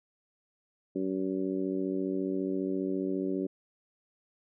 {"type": "harmonic tone", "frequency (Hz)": 94.7, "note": "F#2", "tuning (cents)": 41, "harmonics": [2, 3, 4, 5, 6], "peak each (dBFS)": [-36, -32, -33, -43, -43], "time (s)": [0.95, 3.47], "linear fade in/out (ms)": 10, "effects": []}